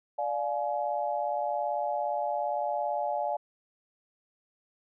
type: chord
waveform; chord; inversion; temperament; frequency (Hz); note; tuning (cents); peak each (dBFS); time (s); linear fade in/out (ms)
sine; D diminished; none; just; 587.3 / 704.8 / 845.8; D5 / F5 / Ab5; 0 / +16 / +31; -32; 0.18-3.37; 10
effects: none